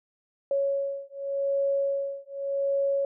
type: beating tone pair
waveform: sine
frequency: 554.4 / 555.26 Hz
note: C#5 / C#5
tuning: 0 / +3 cents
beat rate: 0.86 Hz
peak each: -28 dBFS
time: 0.51-3.05 s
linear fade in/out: 2 ms
effects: none